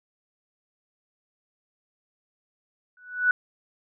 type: tone with exponential growth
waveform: sine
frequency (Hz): 1480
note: F#6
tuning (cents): 0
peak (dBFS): -14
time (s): 2.97-3.31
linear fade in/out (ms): 2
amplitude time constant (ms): 72
effects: none